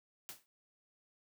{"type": "noise with exponential decay", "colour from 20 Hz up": "white", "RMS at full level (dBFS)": -43, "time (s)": [0.29, 0.46], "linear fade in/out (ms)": 0, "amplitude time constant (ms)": 36, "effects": ["high-pass 100 Hz 12 dB/octave"]}